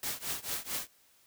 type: noise with tremolo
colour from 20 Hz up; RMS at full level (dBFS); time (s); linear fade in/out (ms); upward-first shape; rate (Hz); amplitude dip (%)
white; -33; 0.03-0.87; 2; triangle; 4.5; 95
effects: white hiss -65 dBFS RMS until 1.26 s